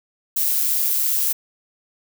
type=noise with amplitude modulation; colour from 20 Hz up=violet; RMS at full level=-18 dBFS; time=0.36-1.33 s; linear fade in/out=10 ms; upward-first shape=sine; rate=143 Hz; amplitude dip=45%; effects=none